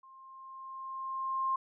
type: tone with level ramp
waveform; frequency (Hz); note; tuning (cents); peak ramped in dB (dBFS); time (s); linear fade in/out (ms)
sine; 1060; C6; +22; -53 to -27; 0.03-1.56; 5
effects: none